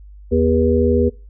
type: harmonic tone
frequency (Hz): 80.6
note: E2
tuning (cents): -38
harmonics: 1 / 3 / 5 / 6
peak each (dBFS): -18 / -18 / -18 / -18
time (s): 0.31-1.1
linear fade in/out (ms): 20
effects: noise-tail reverb RT60 0.3 s tail -23 dB re dry + added 50 Hz sine -37 dBFS peak until 1.29 s